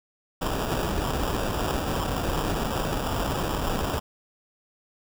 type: noise with sample-and-hold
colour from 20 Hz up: pink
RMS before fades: -27 dBFS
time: 0.41-4 s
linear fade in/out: 10 ms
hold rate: 2100 Hz
effects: none